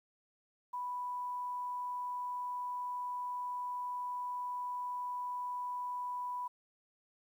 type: tone with quantisation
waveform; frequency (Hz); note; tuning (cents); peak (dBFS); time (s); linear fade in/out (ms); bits
sine; 987.8; B5; 0; -36; 0.73-6.48; 10; 11
effects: none